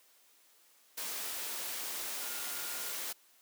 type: tone in noise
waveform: sine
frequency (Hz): 1419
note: F6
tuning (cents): +27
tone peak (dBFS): -50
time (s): 2.21-2.92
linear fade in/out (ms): 10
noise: white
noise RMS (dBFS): -39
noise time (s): 0.97-3.13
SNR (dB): -14
effects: white hiss -65 dBFS RMS until 3.41 s + high-pass 300 Hz 12 dB/octave